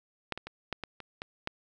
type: clicks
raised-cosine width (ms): 0.3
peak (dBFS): -15 / -22 / -24 / -16 / -20 / -27 / -21 / -16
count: 8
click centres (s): 0.323 / 0.376 / 0.47 / 0.727 / 0.837 / 1.003 / 1.219 / 1.474
effects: none